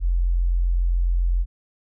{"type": "tone", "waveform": "sine", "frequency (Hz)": 43.65, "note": "F1", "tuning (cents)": 0, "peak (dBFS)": -17, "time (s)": [0, 1.46], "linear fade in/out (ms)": 50, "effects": []}